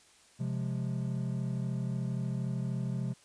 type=chord; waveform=triangle; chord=F minor; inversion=second; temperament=equal; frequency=130.81 / 174.61 / 207.7 Hz; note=C3 / F3 / Ab3; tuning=0 / 0 / 0 cents; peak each=-31 / -35 / -37 dBFS; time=0.39-3.14 s; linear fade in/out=20 ms; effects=white hiss -61 dBFS RMS until 3.24 s + resampled to 22050 Hz